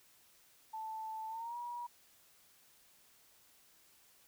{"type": "tone with pitch glide", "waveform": "sine", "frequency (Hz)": [880, 959.6], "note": ["A5", "A#5"], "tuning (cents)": [0, 50], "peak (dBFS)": -40, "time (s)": [0.73, 1.87], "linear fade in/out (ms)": 10, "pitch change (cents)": 150, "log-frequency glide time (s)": [1.28, 1.57], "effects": ["white hiss -66 dBFS RMS until 4.27 s"]}